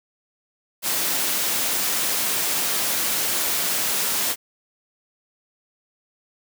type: high-pass noise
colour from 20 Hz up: white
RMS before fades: -23 dBFS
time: 0.82-4.36 s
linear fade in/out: 50 ms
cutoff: 150 Hz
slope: 12 dB/octave
effects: none